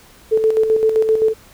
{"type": "tone with tremolo", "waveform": "sine", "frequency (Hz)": 440, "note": "A4", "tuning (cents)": 0, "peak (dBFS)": -10, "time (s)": [0.31, 1.34], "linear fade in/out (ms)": 20, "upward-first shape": "square", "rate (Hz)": 7.7, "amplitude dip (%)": 50, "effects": ["pink hiss -46 dBFS RMS until 1.53 s"]}